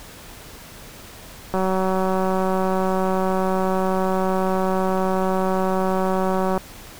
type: click train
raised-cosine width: 1 ms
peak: -9 dBFS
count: 948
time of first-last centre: 1.54-6.577 s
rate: 188 Hz
effects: pink hiss -41 dBFS RMS until 6.99 s